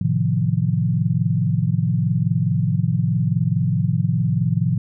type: chord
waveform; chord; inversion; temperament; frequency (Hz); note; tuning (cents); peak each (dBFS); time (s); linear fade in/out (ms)
sine; F dominant seventh; first; equal; 110 / 130.81 / 155.56 / 174.61; A2 / C3 / Eb3 / F3; 0 / 0 / 0 / 0; -22; 0.01-4.78; 5
effects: none